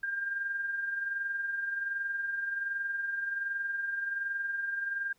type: tone with amplitude modulation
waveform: sine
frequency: 1600 Hz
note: G6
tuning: 35 cents sharp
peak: -29 dBFS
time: 0.03-5.13 s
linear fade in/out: 5 ms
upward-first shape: sine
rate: 21.3 Hz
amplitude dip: 45%
effects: pink hiss -70 dBFS RMS until 5.18 s